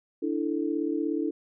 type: chord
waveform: sine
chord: D suspended second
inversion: none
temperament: just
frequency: 293.7 / 330.4 / 440.5 Hz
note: D4 / E4 / A4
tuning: 0 / +4 / +2 cents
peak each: -29 / -29 / -33 dBFS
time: 0.22-1.31 s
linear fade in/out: 10 ms
effects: none

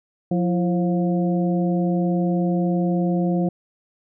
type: harmonic tone with a mistuned harmonic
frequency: 177.7 Hz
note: F3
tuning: 30 cents sharp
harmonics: 1 / 2 / 3 / 4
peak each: -19 / -25 / -29 / -31 dBFS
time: 0.31-3.49 s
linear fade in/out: 5 ms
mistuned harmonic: 2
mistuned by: -81 cents
effects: none

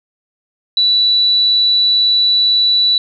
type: tone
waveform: sine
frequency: 3951 Hz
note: B7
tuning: in tune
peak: -9 dBFS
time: 0.77-2.98 s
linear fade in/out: 2 ms
effects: none

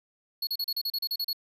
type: tone bursts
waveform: square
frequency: 4353 Hz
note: C#8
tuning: 32 cents flat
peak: -28 dBFS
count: 11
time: 0.42-1.331 s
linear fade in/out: 5 ms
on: 51 ms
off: 35 ms
effects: none

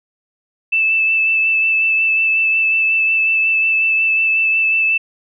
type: tone with vibrato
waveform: sine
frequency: 2637 Hz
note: E7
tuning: in tune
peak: -12 dBFS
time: 0.72-4.98 s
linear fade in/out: 10 ms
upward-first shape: sine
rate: 5.5 Hz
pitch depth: 15 cents each way
effects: none

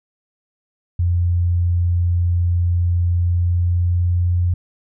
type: tone with pitch glide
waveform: sine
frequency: 87.31 to 88.27 Hz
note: F2 to F2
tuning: 0 to +19 cents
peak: -14 dBFS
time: 0.99-4.54 s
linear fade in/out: 5 ms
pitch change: +19 cents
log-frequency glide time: 3.15-4.34 s
effects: none

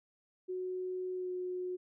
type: tone with pitch glide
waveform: sine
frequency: 368.2 to 363.8 Hz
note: F#4 to F#4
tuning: -8 to -29 cents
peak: -35 dBFS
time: 0.48-1.77 s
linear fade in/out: 20 ms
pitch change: -21 cents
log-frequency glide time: 1.14-1.31 s
effects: none

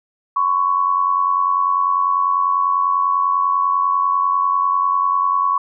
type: tone pair together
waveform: sine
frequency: 1023.9 / 1114 Hz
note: C6 / C#6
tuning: -38 / +8 cents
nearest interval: minor second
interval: 146 cents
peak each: -21 / -15 dBFS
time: 0.36-5.58 s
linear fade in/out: 5 ms
effects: none

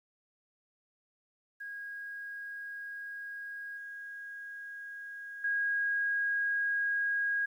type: tone with level steps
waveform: sine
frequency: 1639 Hz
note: G#6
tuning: 23 cents flat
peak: -39 / -41 / -28 dBFS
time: 1.6-7.46 s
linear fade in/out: 10 ms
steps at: 3.77 / 5.44 s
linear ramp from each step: 5 ms
effects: 11-bit

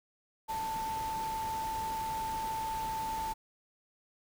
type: tone in noise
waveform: sine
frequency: 886 Hz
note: A5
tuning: 12 cents sharp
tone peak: -33 dBFS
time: 0.48-3.34 s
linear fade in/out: 20 ms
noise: pink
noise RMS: -44 dBFS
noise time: 0.48-3.34 s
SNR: +8 dB
effects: none

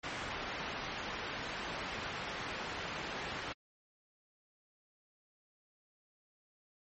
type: low-pass noise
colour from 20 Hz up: white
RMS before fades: -41 dBFS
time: 0.03-3.53 s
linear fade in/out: 10 ms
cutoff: 2300 Hz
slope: 12 dB/octave
effects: MP3 32 kbps

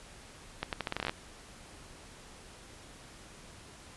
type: accelerating click train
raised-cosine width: 0.3 ms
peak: -16 dBFS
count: 12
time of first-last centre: 0.63-1.095 s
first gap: 98 ms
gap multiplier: 0.81
effects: pink hiss -52 dBFS RMS until 3.96 s + resampled to 24000 Hz

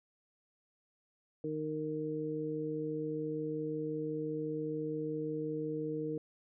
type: harmonic tone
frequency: 154.2 Hz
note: D#3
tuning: 15 cents flat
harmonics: 1 / 2 / 3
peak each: -42 / -38 / -37 dBFS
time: 1.44-6.18 s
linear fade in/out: 2 ms
effects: none

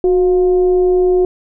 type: tone with frequency modulation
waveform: sine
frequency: 365.6 Hz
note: F#4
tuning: 21 cents flat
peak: -9 dBFS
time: 0.04-1.25 s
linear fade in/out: 2 ms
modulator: 341 Hz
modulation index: 0.31
effects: none

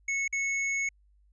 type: tone with dropouts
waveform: square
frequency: 2200 Hz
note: C#7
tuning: 14 cents flat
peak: -28 dBFS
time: 0.08-0.89 s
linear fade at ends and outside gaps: 5 ms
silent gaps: 0.279-0.326 s
effects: added 50 Hz sine -60 dBFS peak until 1.32 s + resampled to 22050 Hz

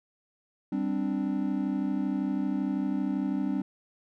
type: chord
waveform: triangle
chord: G suspended fourth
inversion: none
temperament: just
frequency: 196 / 261.3 / 294 Hz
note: G3 / C4 / D4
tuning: 0 / -2 / +2 cents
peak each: -29 dBFS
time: 0.72-3.62 s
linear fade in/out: 5 ms
effects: none

